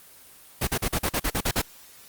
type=noise bursts; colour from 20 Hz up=pink; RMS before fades=-24 dBFS; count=10; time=0.61-1.619 s; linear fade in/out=10 ms; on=64 ms; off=41 ms; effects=white hiss -50 dBFS RMS until 2.08 s + Opus 24 kbps